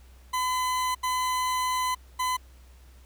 40% pulse tone bursts at uneven times, 1012 Hz, B5, 42 cents sharp, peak -24 dBFS, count 3, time 0.33-0.95 / 1.03-1.95 / 2.19-2.37 s, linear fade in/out 10 ms, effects added 63 Hz sine -49 dBFS peak until 3.05 s + pink hiss -60 dBFS RMS until 3.05 s

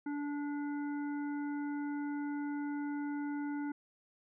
harmonic tone, 290 Hz, D4, 22 cents flat, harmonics 1 / 3 / 5 / 7, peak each -35 / -47 / -49 / -57 dBFS, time 0.06-3.72 s, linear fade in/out 5 ms, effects none

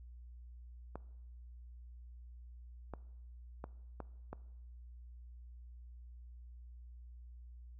clicks, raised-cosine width 1 ms, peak -29 dBFS, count 5, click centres 0.956 / 2.937 / 3.641 / 4.003 / 4.33 s, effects noise-tail reverb RT60 0.9 s tail -20 dB re dry + added 60 Hz sine -50 dBFS peak until 7.79 s

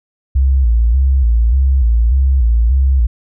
sine tone with vibrato, 61.74 Hz, B1, in tune, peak -8 dBFS, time 0.35-3.07 s, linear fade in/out 10 ms, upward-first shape square, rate 1.7 Hz, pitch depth 130 cents each way, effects none

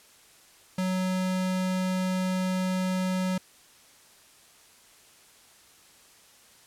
square tone, 185.5 Hz, F#3, 5 cents sharp, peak -26 dBFS, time 0.78-3.38 s, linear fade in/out 5 ms, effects white hiss -56 dBFS RMS until 6.66 s + low-pass 11000 Hz 12 dB/octave

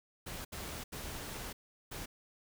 pink noise bursts at uneven times, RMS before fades -43 dBFS, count 4, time 0.26-0.45 / 0.52-0.84 / 0.92-1.53 / 1.91-2.06 s, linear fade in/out 10 ms, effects none

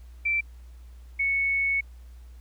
sine tone pair in turn, 2339 / 2212 Hz, D7 / C#7, -8 / -4 cents, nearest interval minor second, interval 96 cents, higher first, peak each -22 dBFS, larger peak neither, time 0.25-0.41 / 1.19-1.81 s, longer second, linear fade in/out 10 ms, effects added 60 Hz sine -43 dBFS peak until 2.4 s + pink hiss -63 dBFS RMS until 2.4 s

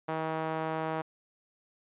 sawtooth tone with band-pass filter, 159.3 Hz, D#3, 41 cents sharp, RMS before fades -33 dBFS, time 0.08-1.02 s, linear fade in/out 10 ms, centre 830 Hz, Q 1.2, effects resampled to 8000 Hz

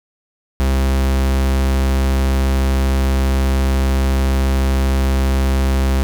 45% pulse tone, 66.5 Hz, C2, 29 cents sharp, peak -13 dBFS, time 0.6-6.03 s, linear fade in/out 0 ms, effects none

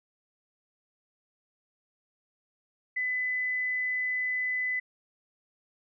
sine tone, 2006 Hz, B6, 26 cents sharp, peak -27 dBFS, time 2.96-4.8 s, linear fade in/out 10 ms, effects none

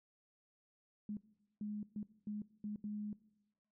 sine tone bursts at uneven times, 209.2 Hz, G#3, 13 cents sharp, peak -39 dBFS, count 6, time 1.09-1.17 / 1.61-1.83 / 1.96-2.03 / 2.27-2.42 / 2.64-2.76 / 2.84-3.13 s, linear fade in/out 2 ms, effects noise-tail reverb RT60 1.0 s tail -20 dB re dry

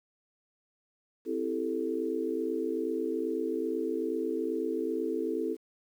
sine chord, A minor seventh, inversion first, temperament equal, 261.6 / 329.6 / 392 / 440 Hz, C4 / E4 / G4 / A4, 0 / 0 / 0 / 0 cents, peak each -36 / -33 / -37 / -33 dBFS, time 1.25-5.57 s, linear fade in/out 50 ms, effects 10-bit

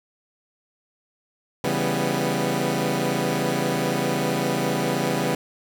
15% pulse chord, C# half-diminished seventh, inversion none, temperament equal with one note detuned, 138.59 / 166.25 / 196 / 246.9 Hz, C#3 / E3 / G3 / B3, 0 / +15 / 0 / 0 cents, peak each -21 dBFS, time 1.64-5.35 s, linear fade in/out 2 ms, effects none

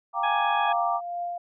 sine chord, G minor seventh, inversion third, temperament equal, 698.5 / 784 / 932.3 / 1174.7 Hz, F5 / G5 / Bb5 / D6, 0 / 0 / 0 / 0 cents, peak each -31 / -30 / -30 / -28 dBFS, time 0.13-1.01 s, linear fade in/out 50 ms
harmonic tone, 832 Hz, G#5, 3 cents sharp, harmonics 1 / 2 / 3 / 4, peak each -25 / -31 / -35 / -37 dBFS, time 0.23-0.73 s, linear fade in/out 10 ms
sine tone with tremolo, 698.5 Hz, F5, in tune, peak -27 dBFS, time 0.68-1.38 s, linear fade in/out 5 ms, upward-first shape triangle, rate 2.3 Hz, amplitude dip 50%
effects none

